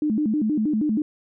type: tone with vibrato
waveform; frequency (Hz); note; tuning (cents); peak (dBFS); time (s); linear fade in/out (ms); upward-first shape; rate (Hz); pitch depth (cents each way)
sine; 255.4; C4; -42; -19; 0.02-1.02; 2; square; 6.3; 290
effects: none